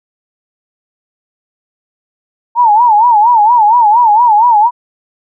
sine tone with vibrato, 900 Hz, A5, 39 cents sharp, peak -4 dBFS, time 2.55-4.71 s, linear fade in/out 50 ms, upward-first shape sine, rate 4.3 Hz, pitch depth 150 cents each way, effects none

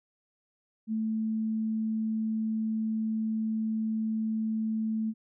sine tone, 220 Hz, A3, in tune, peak -27 dBFS, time 0.87-5.14 s, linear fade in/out 50 ms, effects none

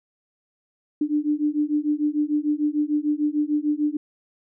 sine beating tone pair, 294.6 / 301.3 Hz, D4 / D4, +6 / +44 cents, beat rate 6.7 Hz, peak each -23 dBFS, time 1.01-3.97 s, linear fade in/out 5 ms, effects none

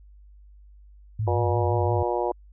sine tone with vibrato, 99.8 Hz, G2, 32 cents sharp, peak -23 dBFS, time 1.19-2.03 s, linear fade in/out 5 ms, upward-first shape triangle, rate 5.8 Hz, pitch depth 210 cents each way
harmonic tone, 120 Hz, B2, 49 cents flat, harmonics 3 / 4 / 5 / 6 / 7 / 8, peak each -28 / -29 / -30 / -31 / -31 / -32 dBFS, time 1.27-2.32 s, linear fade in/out 5 ms
effects added 50 Hz sine -47 dBFS peak until 2.52 s

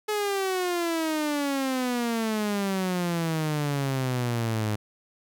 sawtooth exponential sweep, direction down, 427.6 to 104.5 Hz, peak -21 dBFS, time 0.08-4.76 s, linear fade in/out 10 ms, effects none

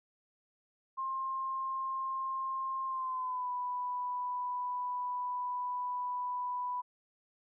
sine tone with pitch glide, 1061 to 989.9 Hz, C6 to B5, +24 to +4 cents, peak -33 dBFS, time 0.97-6.82 s, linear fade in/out 20 ms, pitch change -120 cents, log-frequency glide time 2.86-3.5 s, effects none

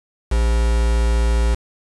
triangle tone with quantisation, 57.3 Hz, A#1, 29 cents flat, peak -12 dBFS, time 0.31-1.55 s, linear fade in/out 10 ms, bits 4, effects resampled to 24000 Hz

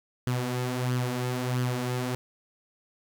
sawtooth tone with flanger, 125.1 Hz, B2, 23 cents sharp, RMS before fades -29 dBFS, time 0.27-2.15 s, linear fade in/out 0 ms, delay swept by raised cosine 0.63 to 5.73 ms, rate 1.5 Hz, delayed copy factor +0.55, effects none

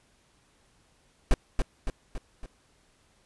brown noise with echo, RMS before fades -18 dBFS, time 1.31-1.34 s, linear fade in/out 0 ms, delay 280 ms, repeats 4, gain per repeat -5 dB, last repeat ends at 2.46 s, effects pink hiss -65 dBFS RMS until 3.25 s + resampled to 24000 Hz

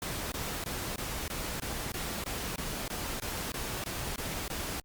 pink noise bursts, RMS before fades -36 dBFS, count 15, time 0.02-4.8 s, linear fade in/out 2 ms, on 300 ms, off 20 ms, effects Opus 48 kbps

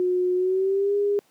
sine tone with pitch glide, 362.5 to 406.9 Hz, F#4 to G#4, -35 to -35 cents, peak -19 dBFS, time 0-1.19 s, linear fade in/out 0 ms, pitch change +200 cents, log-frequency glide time 0.35-0.95 s, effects pink hiss -62 dBFS RMS until 1.3 s + high-pass 200 Hz 12 dB/octave

